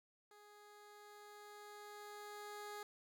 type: tone with level ramp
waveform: 15% pulse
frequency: 415.3 Hz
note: G#4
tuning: in tune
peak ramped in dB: -55 to -40 dBFS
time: 0.31-2.83 s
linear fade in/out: 2 ms
effects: none